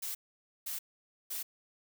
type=noise bursts; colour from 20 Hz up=blue; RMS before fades=-38 dBFS; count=3; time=0.02-1.43 s; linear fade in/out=10 ms; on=130 ms; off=510 ms; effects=none